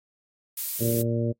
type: noise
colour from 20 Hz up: violet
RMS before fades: -29 dBFS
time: 0.57-1.02 s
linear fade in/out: 5 ms
type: harmonic tone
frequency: 116.54 Hz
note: A#2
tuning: in tune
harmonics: 1 / 2 / 3 / 4 / 5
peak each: -26 / -29 / -31 / -32 / -33 dBFS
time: 0.8-1.33 s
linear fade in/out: 20 ms
effects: noise-tail reverb RT60 0.1 s tail -22 dB re dry + AAC 48 kbps

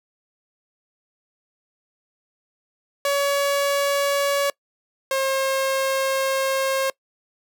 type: tone pair in turn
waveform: sawtooth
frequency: 564 / 536.1 Hz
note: C#5 / C5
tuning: +30 / +42 cents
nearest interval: minor second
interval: 88 cents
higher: first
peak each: -15 / -16 dBFS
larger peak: first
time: 3.05-4.5 / 5.11-6.9 s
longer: second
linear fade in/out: 2 ms
effects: noise-tail reverb RT60 0.1 s tail -24 dB re dry

